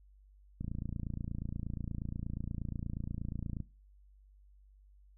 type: click train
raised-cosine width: 5 ms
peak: -26 dBFS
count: 86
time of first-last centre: 0.61-3.603 s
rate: 28.4 Hz
effects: noise-tail reverb RT60 0.3 s tail -18 dB re dry + added 49 Hz sine -58 dBFS peak until 5.17 s